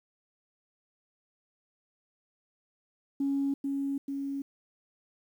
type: tone with echo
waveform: sine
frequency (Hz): 277.2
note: C#4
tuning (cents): 0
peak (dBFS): -25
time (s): 3.2-3.54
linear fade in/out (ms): 5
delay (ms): 440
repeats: 2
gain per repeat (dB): -3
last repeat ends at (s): 4.42
effects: tanh soft clip ceiling -22 dBFS + 10-bit